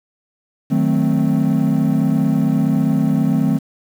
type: chord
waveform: triangle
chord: D# diminished seventh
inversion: none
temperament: equal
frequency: 155.56 / 185 / 220 / 261.6 Hz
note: D#3 / F#3 / A3 / C4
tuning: 0 / 0 / 0 / 0 cents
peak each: -16 / -18 / -16 / -16 dBFS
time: 0.7-3.59 s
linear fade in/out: 20 ms
effects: tanh soft clip ceiling -5 dBFS + 7-bit